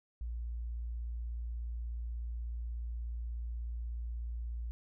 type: tone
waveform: sine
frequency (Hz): 58.27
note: A#1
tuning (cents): 0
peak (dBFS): -36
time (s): 0.21-4.71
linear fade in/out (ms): 0
effects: none